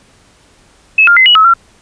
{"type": "tone with pitch steps", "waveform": "sine", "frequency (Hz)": [2592, 1401, 2053, 2925, 1290, 1364], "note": ["E7", "F6", "C7", "F#7", "E6", "F6"], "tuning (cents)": [-30, 5, -33, -21, -38, -41], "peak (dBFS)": -3, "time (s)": [0.98, 1.538], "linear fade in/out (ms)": 5, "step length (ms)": 93, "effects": ["pink hiss -47 dBFS RMS until 1.81 s", "resampled to 22050 Hz"]}